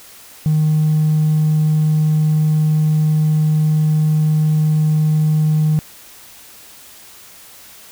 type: tone with hard clipping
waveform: sine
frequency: 154.3 Hz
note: D#3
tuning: 14 cents flat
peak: -12 dBFS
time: 0.46-5.79 s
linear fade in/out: 0 ms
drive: 1 dB
effects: white hiss -41 dBFS RMS until 7.91 s